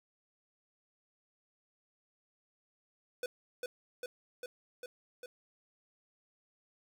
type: tone with echo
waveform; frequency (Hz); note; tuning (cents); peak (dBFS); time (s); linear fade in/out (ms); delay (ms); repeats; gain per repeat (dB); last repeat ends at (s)
square; 497.3; B4; +12; -35; 3.23-3.26; 2; 400; 5; -2; 5.26
effects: none